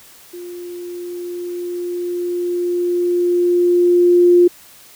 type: tone with level ramp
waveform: sine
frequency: 352.2 Hz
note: F4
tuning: 15 cents sharp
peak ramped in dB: -29 to -6 dBFS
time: 0.33-4.48 s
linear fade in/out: 10 ms
effects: white hiss -44 dBFS RMS until 4.95 s